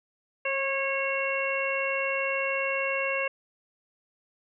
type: harmonic tone with a mistuned harmonic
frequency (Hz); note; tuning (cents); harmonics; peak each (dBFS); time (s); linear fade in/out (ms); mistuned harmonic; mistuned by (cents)
547; C#5; -23; 1 / 2 / 3 / 4 / 5; -30 / -35 / -35 / -32 / -31; 0.45-3.28; 5; 1; -16
effects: none